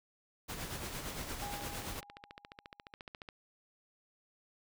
pink noise with tremolo, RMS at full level -40 dBFS, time 0.48-2.01 s, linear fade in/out 20 ms, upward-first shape sine, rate 8.7 Hz, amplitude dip 45%
click train, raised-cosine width 0.3 ms, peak -30 dBFS, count 28, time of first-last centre 1.4-3.288 s, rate 14.3 Hz
sine tone with exponential decay, 815 Hz, G#5, 33 cents flat, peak -40 dBFS, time 1.42-2.94 s, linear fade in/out 0 ms, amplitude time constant 330 ms
effects none

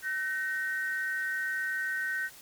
sine tone pair together, 1526.4 / 1864.7 Hz, G6 / A#6, -47 / 0 cents, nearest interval minor third, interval 347 cents, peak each -31 / -33 dBFS, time 0.02-2.3 s, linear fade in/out 50 ms, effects white hiss -51 dBFS RMS until 2.41 s + MP3 96 kbps

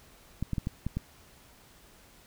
clicks, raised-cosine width 5 ms, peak -18 dBFS, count 6, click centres 0.426 / 0.533 / 0.582 / 0.671 / 0.866 / 0.97 s, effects pink hiss -57 dBFS RMS until 2.26 s

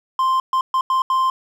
triangle tone bursts at uneven times, 1046.5 Hz, C6, in tune, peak -13 dBFS, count 5, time 0.19-0.4 / 0.53-0.61 / 0.74-0.81 / 0.9-1.02 / 1.1-1.3 s, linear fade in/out 2 ms, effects none

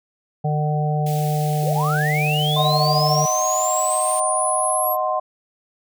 harmonic tone, 150.7 Hz, D3, 45 cents sharp, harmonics 1 / 3 / 4 / 5, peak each -19 / -30 / -30 / -25 dBFS, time 0.44-3.26 s, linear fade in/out 10 ms
white high-pass noise, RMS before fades -36 dBFS, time 1.06-4.2 s, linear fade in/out 5 ms, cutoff 1900 Hz, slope 24 dB/octave
sine linear sweep, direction up, 329.6 to 11690 Hz, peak -22 dBFS, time 1.62-4.97 s, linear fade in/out 50 ms
sine chord, C diminished, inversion first, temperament equal, 622.3 / 740 / 1046.5 Hz, Eb5 / Gb5 / C6, 0 / 0 / 0 cents, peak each -23 dBFS, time 2.56-5.2 s, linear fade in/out 10 ms
effects none

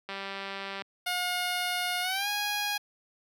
click train, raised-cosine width 0.3 ms, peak -21 dBFS, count 144, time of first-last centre 0.09-0.82 s, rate 196 Hz
10% pulse tone with pitch glide, 718 to 824.8 Hz, F5 to G#5, +48 to -12 cents, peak -20 dBFS, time 1.06-2.78 s, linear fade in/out 10 ms, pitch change +240 cents, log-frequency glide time 2.02-2.28 s
effects high-pass 200 Hz 12 dB/octave

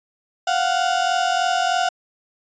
35% pulse tone pair together, 700 / 743.2 Hz, F5 / F#5, +4 / +7 cents, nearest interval minor second, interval 103 cents, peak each -19 dBFS, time 0.47-1.89 s, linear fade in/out 5 ms, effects resampled to 16000 Hz

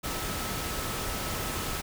sine tone in noise, 1298 Hz, E6, 27 cents flat, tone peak -42 dBFS, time 0.03-1.82 s, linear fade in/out 20 ms, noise pink, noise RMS -33 dBFS, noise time 0.03-1.82 s, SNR -12 dB, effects none

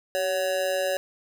square tone with amplitude modulation, 562 Hz, C#5, 24 cents sharp, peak -21 dBFS, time 0.15-0.97 s, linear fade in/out 0 ms, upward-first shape sine, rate 178 Hz, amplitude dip 75%, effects none

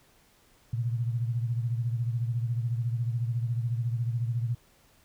sine beating tone pair, 116.54 / 130.54 Hz, A#2 / C3, 0 / -4 cents, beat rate 14 Hz, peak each -27 / -34 dBFS, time 0.73-4.55 s, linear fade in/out 5 ms, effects pink hiss -62 dBFS RMS until 5.04 s

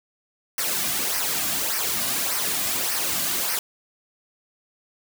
white noise with flanger, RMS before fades -25 dBFS, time 0.58-3.59 s, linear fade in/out 2 ms, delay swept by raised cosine 0.27 to 2.27 ms, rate 1.7 Hz, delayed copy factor -0.6, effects none

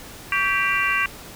harmonic tone with a mistuned harmonic, 393.6 Hz, G4, 7 cents sharp, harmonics 3 / 4 / 5 / 6 / 7, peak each -25 / -25 / -25 / -25 / -25 dBFS, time 0.32-1.06 s, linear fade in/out 2 ms, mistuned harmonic 3, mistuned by -66 cents, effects pink hiss -40 dBFS RMS until 1.35 s

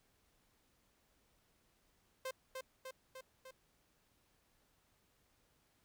sawtooth tone with echo, 522 Hz, C5, 4 cents flat, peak -36 dBFS, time 2.25-2.31 s, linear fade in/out 5 ms, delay 300 ms, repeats 4, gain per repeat -3 dB, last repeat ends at 3.51 s, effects pink hiss -75 dBFS RMS until 5.84 s

